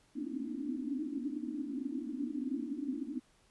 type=band-pass noise; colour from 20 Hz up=white; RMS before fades=-38 dBFS; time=0.15-3.2 s; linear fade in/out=20 ms; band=240 to 310 Hz; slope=96 dB/octave; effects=pink hiss -68 dBFS RMS until 3.5 s + resampled to 24000 Hz